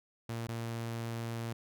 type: tone with dropouts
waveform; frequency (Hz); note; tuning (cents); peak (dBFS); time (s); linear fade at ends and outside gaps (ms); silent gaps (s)
sawtooth; 115.6; A#2; -14; -32; 0.29-1.53; 5; 0.471-0.485
effects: none